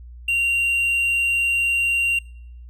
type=tone; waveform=triangle; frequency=2764 Hz; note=F7; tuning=19 cents flat; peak=-16 dBFS; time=0.28-2.19 s; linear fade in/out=5 ms; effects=noise-tail reverb RT60 0.7 s tail -26 dB re dry + added 60 Hz sine -37 dBFS peak until 2.69 s